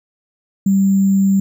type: tone with sample-and-hold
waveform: sine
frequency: 194.9 Hz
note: G3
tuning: 10 cents flat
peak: -10 dBFS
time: 0.66-1.4 s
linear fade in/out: 5 ms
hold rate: 7350 Hz
effects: none